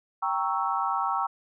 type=chord; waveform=sine; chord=G diminished seventh; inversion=none; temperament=equal; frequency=784 / 932.3 / 1108.7 / 1318.5 Hz; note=G5 / Bb5 / Db6 / Fb6; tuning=0 / 0 / 0 / 0 cents; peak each=-30 dBFS; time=0.22-1.27 s; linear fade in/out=10 ms; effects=none